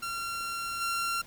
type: tone with level steps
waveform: sawtooth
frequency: 1372 Hz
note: F6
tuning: 31 cents flat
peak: -29 / -25 dBFS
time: 0.02-1.22 s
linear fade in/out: 10 ms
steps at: 0.8 s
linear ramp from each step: 20 ms
effects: pink hiss -53 dBFS RMS until 1.26 s